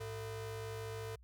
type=ring-modulated tone; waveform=45% pulse; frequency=277.2 Hz; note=C#4; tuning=in tune; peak=-38 dBFS; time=0-1.16 s; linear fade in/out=10 ms; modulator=171 Hz; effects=added 60 Hz sine -57 dBFS peak until 1.23 s